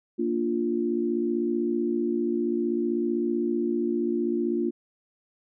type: chord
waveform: sine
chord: Bb major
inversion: none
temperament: equal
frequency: 233.1 / 293.7 / 349.2 Hz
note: Bb3 / D4 / F4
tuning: 0 / 0 / 0 cents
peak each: -28 / -30 / -26 dBFS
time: 0.18-4.71 s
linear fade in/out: 20 ms
effects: none